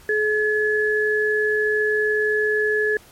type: tone pair together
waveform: sine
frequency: 426.1 / 1706 Hz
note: G#4 / G#6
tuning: +44 / +46 cents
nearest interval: 2 octaves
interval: 2402 cents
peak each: -20 / -20 dBFS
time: 0.09-2.97 s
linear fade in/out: 2 ms
effects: pink hiss -49 dBFS RMS until 3.11 s + MP3 64 kbps